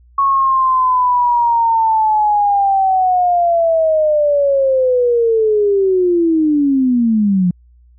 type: linear sweep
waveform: sine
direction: down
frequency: 1107 to 173.4 Hz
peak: -10 dBFS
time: 0.18-7.51 s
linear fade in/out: 5 ms
effects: added 60 Hz sine -44 dBFS peak until 7.98 s